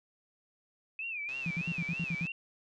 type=tone with vibrato; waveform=sine; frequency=2517 Hz; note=D#7; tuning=19 cents sharp; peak=-35 dBFS; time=0.99-2.32 s; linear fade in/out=2 ms; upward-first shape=sine; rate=3.2 Hz; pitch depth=160 cents each way
type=click train; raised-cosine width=0.2 ms; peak=-33 dBFS; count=131; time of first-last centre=1.29-2.267 s; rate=133 Hz
type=tone bursts; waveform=sine; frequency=168.3 Hz; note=E3; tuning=36 cents sharp; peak=-31 dBFS; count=8; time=1.46-2.256 s; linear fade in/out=2 ms; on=47 ms; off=60 ms
effects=none